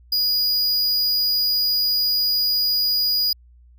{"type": "tone", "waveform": "square", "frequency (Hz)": 4903, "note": "D#8", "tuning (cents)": -26, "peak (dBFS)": -18, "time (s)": [0.12, 3.33], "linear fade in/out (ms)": 5, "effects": ["added 60 Hz sine -47 dBFS peak until 3.78 s"]}